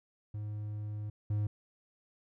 triangle tone pair in turn, 105.3 / 104.69 Hz, G#2 / G#2, +24 / +14 cents, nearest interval unison, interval 10 cents, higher first, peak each -34 / -27 dBFS, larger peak second, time 0.34-1.1 / 1.3-1.47 s, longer first, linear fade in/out 5 ms, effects none

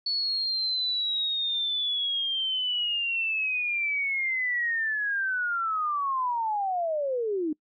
sine linear sweep, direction down, 4435 to 293.7 Hz, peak -25 dBFS, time 0.06-7.53 s, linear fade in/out 5 ms, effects noise-tail reverb RT60 0.1 s tail -25 dB re dry

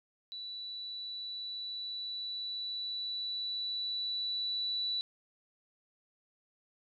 sine tone with level ramp, 3953 Hz, B7, 1 cent sharp, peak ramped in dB -40 to -31 dBFS, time 0.32-5.01 s, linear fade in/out 0 ms, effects none

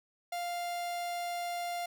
45% pulse tone, 698.5 Hz, F5, in tune, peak -34 dBFS, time 0.32-1.86 s, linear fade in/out 5 ms, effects none

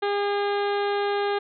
harmonic tone with a mistuned harmonic, 405.7 Hz, G#4, 41 cents flat, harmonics 1 / 2 / 3 / 4 / 5 / 6 / 7 / 8 / 9 / 10, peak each -24 / -28 / -34 / -34 / -40 / -43 / -44 / -42 / -42 / -44 dBFS, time 0.02-1.39 s, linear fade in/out 10 ms, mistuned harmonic 5, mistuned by +22 cents, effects none

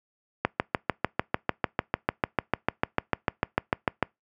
click train, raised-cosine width 0.5 ms, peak -6 dBFS, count 25, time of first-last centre 0.45-4.027 s, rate 6.71 Hz, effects noise-tail reverb RT60 0.2 s tail -26 dB re dry + high-pass 80 Hz 12 dB/octave

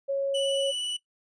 sine tone, 551 Hz, C#5, 11 cents flat, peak -24 dBFS, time 0.08-0.72 s, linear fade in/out 20 ms
45% pulse tone with vibrato, 2960 Hz, F#7, in tune, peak -29 dBFS, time 0.34-0.97 s, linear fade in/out 10 ms, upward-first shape square, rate 17 Hz, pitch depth 10 cents each way
effects noise-tail reverb RT60 0.1 s tail -18 dB re dry + resampled to 22050 Hz

